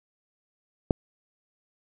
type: click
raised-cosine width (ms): 2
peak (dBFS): -7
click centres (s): 0.908
effects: none